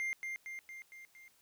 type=tone with echo; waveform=triangle; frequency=2100 Hz; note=C7; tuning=6 cents sharp; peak=-32 dBFS; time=0-0.13 s; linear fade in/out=0 ms; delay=230 ms; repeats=5; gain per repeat=-4 dB; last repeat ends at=1.28 s; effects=white hiss -69 dBFS RMS until 1.41 s